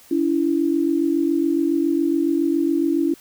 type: tone pair together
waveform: sine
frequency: 286.1 / 333.3 Hz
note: D4 / E4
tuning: -45 / +19 cents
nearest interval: minor third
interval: 264 cents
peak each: -20 / -19 dBFS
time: 0.11-3.14 s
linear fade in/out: 5 ms
effects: white hiss -49 dBFS RMS until 3.2 s